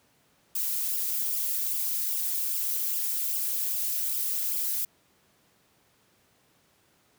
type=noise with flanger; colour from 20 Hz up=violet; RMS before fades=-29 dBFS; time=0.55-4.85 s; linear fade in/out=5 ms; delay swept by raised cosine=0.47 to 3.87 ms; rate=2.5 Hz; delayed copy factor=-0.9; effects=pink hiss -65 dBFS RMS until 7.18 s + high-pass 100 Hz 12 dB/octave